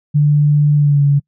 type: tone with pitch glide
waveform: sine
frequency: 147.4 to 142.38 Hz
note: D3 to C#3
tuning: +7 to +47 cents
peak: -8 dBFS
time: 0.14-1.2 s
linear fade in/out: 20 ms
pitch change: -60 cents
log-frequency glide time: 0.76-1.02 s
effects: noise-tail reverb RT60 0.1 s tail -26 dB re dry